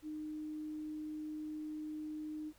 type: tone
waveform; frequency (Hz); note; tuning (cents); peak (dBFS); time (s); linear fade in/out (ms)
sine; 306.5; D#4; -26; -40; 0.02-2.53; 50
effects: added 50 Hz sine -70 dBFS peak until 2.58 s + pink hiss -67 dBFS RMS until 2.58 s